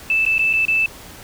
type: tone with dropouts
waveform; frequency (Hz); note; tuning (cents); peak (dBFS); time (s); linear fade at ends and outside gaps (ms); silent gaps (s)
sine; 2637; E7; 0; -14; 0.1-0.86; 2; 0.252-0.263 / 0.382-0.392 / 0.53-0.535 / 0.653-0.682
effects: pink hiss -39 dBFS RMS until 1.23 s